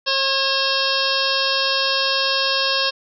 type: harmonic tone with a mistuned harmonic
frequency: 539 Hz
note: C#5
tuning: 49 cents flat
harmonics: 1 / 2 / 3 / 5 / 6 / 7 / 8 / 9 / 10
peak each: -26 / -26 / -26 / -26 / -26 / -26 / -26 / -26 / -26 dBFS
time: 0.06-2.91 s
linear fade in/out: 20 ms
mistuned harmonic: 3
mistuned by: +23 cents
effects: none